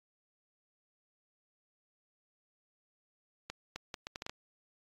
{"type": "accelerating click train", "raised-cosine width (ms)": 0.2, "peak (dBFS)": -22, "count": 8, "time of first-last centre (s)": [3.5, 4.295], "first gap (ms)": 260, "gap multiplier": 0.7, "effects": ["AAC 32 kbps"]}